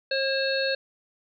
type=harmonic tone with a mistuned harmonic; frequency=540 Hz; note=C#5; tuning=45 cents flat; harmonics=1 / 3 / 5 / 7 / 8; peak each=-26 / -29 / -34 / -36 / -30 dBFS; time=0.11-0.75 s; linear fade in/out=5 ms; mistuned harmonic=5; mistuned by=-34 cents; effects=none